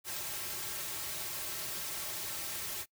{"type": "noise with comb filter", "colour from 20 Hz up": "white", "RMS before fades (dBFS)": -39, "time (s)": [0.04, 2.86], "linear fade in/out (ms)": 50, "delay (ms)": 4.1, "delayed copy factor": -0.9, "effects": ["noise-tail reverb RT60 0.1 s tail -23 dB re dry"]}